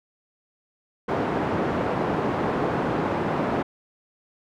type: band-pass noise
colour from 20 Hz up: pink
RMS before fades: -25 dBFS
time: 1.08-3.63 s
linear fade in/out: 10 ms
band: 170 to 1100 Hz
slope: 12 dB/octave
effects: none